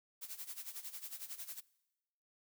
blue noise with tremolo, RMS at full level -44 dBFS, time 0.21-1.61 s, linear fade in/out 20 ms, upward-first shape sine, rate 11 Hz, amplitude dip 80%, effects noise-tail reverb RT60 1.0 s tail -22 dB re dry

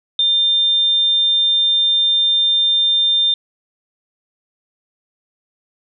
sine tone, 3600 Hz, A7, 39 cents sharp, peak -12 dBFS, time 0.19-3.34 s, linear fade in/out 2 ms, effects none

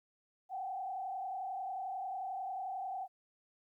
sine tone with frequency modulation, 760 Hz, F#5, 46 cents sharp, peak -37 dBFS, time 0.49-3.08 s, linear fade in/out 50 ms, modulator 31.2 Hz, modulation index 1.1, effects 13-bit

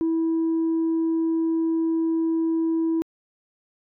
sine tone, 326.7 Hz, E4, 15 cents flat, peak -18 dBFS, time 0.01-3.02 s, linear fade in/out 0 ms, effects tanh soft clip ceiling -18 dBFS

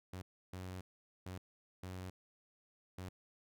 sawtooth tone bursts at uneven times, 92.3 Hz, F#2, 4 cents flat, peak -40 dBFS, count 5, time 0.13-0.22 / 0.53-0.81 / 1.26-1.38 / 1.83-2.1 / 2.98-3.09 s, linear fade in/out 5 ms, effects none

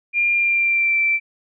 sine tone with pitch glide, 2400 to 2338 Hz, D7 to D7, +37 to -8 cents, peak -15 dBFS, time 0.13-1.2 s, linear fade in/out 50 ms, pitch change -45 cents, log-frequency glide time 0.33-0.99 s, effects none

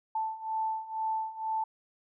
sine beating tone pair, 880 / 882.1 Hz, A5 / A5, 0 / +4 cents, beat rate 2.1 Hz, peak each -35 / -32 dBFS, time 0.15-1.64 s, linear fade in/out 5 ms, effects none

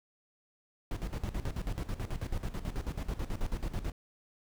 brown noise with tremolo, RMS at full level -33 dBFS, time 0.91-3.92 s, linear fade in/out 2 ms, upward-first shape square, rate 9.2 Hz, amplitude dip 75%, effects none

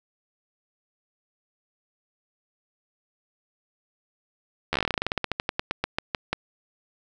slowing click train, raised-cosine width 0.3 ms, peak -8 dBFS, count 26, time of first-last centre 4.73-6.33 s, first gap 12 ms, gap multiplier 1.12, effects none

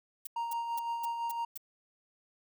violet noise bursts, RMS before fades -40 dBFS, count 6, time 0.25-1.576 s, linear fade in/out 5 ms, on 21 ms, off 240 ms
triangle tone with tremolo, 932.3 Hz, A#5, in tune, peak -29 dBFS, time 0.36-1.45 s, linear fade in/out 5 ms, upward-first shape sine, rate 5.9 Hz, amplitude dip 40%
effects none

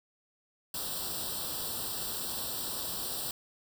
white noise with comb filter, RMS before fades -36 dBFS, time 0.74-3.31 s, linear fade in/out 2 ms, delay 0.23 ms, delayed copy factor +0.9, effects none

